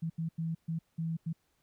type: tone bursts at uneven times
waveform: sine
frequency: 163.5 Hz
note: E3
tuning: 14 cents flat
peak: -31 dBFS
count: 6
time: 0.02-0.1 / 0.18-0.29 / 0.38-0.55 / 0.68-0.79 / 0.98-1.17 / 1.26-1.33 s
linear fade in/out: 10 ms
effects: pink hiss -75 dBFS RMS until 1.62 s